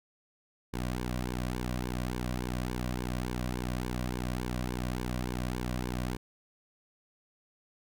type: tone with flanger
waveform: sawtooth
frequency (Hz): 61.74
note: B1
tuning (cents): 0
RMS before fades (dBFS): -34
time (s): 0.73-6.17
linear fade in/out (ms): 10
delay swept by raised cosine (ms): 1.5 to 2.36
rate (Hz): 3.5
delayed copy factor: -0.85
effects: none